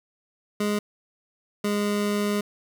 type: tone pair in turn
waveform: 25% pulse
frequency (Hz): 207.7 / 206.1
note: G#3 / G#3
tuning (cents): 0 / -13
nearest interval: unison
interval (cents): 13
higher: first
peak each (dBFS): -19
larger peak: neither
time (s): 0.6-0.79 / 1.64-2.41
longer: second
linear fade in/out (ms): 5
effects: none